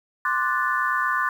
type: chord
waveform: sine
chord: D dominant seventh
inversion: third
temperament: equal with one note detuned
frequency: 1046.5 / 1174.7 / 1480 / 1754.9 Hz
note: C6 / D6 / F#6 / A6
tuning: 0 / 0 / 0 / -5 cents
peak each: -26 dBFS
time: 0.25-1.29 s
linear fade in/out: 2 ms
effects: 8-bit